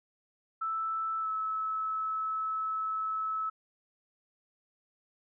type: tone with pitch glide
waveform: sine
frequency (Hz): 1318.5 to 1300.3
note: E6 to E6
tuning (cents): 0 to -24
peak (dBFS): -30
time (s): 0.61-3.5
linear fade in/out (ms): 10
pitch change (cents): -24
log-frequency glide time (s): 1.2-1.28
effects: none